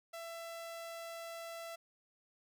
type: tone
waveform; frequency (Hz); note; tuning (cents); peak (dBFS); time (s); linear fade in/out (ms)
sawtooth; 668; E5; +23; -40; 0.13-1.76; 10
effects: none